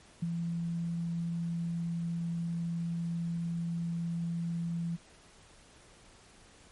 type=tone with ADSR envelope; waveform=sine; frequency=168.9 Hz; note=E3; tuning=42 cents sharp; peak=-27 dBFS; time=0.22-4.97 s; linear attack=8 ms; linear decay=26 ms; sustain=-4 dB; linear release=23 ms; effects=pink hiss -58 dBFS RMS until 6.71 s + MP3 48 kbps